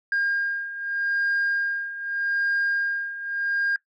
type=beating tone pair; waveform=sine; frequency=1612 / 1612.82 Hz; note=G6 / G6; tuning=+48 / +49 cents; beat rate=0.82 Hz; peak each=-27 / -23 dBFS; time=0.12-3.76 s; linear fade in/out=2 ms; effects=noise-tail reverb RT60 0.1 s tail -20 dB re dry + tanh soft clip ceiling -18 dBFS